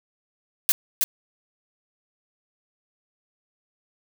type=noise with echo; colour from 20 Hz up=blue; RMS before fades=-18 dBFS; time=0.69-0.72 s; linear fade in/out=0 ms; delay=320 ms; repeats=1; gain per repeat=-3 dB; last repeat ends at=1.04 s; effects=none